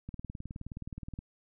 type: click train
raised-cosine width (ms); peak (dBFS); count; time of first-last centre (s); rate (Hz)
5; -28; 22; 0.09-1.189; 19.1
effects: none